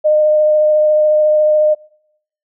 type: tone with vibrato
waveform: sine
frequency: 610 Hz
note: D#5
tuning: 34 cents flat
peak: -8 dBFS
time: 0.04-1.75 s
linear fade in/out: 20 ms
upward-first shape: triangle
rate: 14 Hz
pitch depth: 12 cents each way
effects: noise-tail reverb RT60 0.7 s tail -23 dB re dry